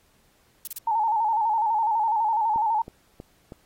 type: noise bursts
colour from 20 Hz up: violet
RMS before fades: -31 dBFS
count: 3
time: 0.65-0.784 s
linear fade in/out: 0 ms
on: 22 ms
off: 34 ms
type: tone with vibrato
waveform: sine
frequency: 880 Hz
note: A5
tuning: in tune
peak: -20 dBFS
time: 0.87-2.82 s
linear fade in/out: 5 ms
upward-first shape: square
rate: 12 Hz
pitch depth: 65 cents each way
type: click train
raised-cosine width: 2 ms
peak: -25 dBFS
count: 4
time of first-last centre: 2.56-3.522 s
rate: 3.12 Hz
effects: pink hiss -63 dBFS RMS until 3.65 s + AAC 48 kbps